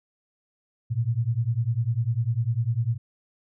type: beating tone pair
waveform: sine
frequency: 111.3 / 121.3 Hz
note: A2 / B2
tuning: +20 / -31 cents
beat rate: 10 Hz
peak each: -25 dBFS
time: 0.9-2.98 s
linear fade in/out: 20 ms
effects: none